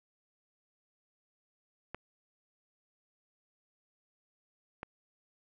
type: clicks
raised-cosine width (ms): 0.5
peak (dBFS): -24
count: 2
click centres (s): 1.946 / 4.831
effects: none